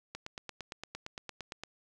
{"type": "click train", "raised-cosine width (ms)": 0.2, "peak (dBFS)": -23, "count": 14, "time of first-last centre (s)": [0.15, 1.636], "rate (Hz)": 8.75, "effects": []}